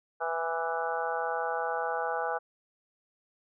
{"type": "harmonic tone with a mistuned harmonic", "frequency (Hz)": 164.81, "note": "E3", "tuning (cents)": 0, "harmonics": [3, 4, 5, 6, 7, 8, 9], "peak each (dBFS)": [-35, -36, -33, -42, -39, -40, -37], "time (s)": [0.2, 2.39], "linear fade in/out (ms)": 20, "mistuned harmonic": 7, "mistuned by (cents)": 31, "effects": []}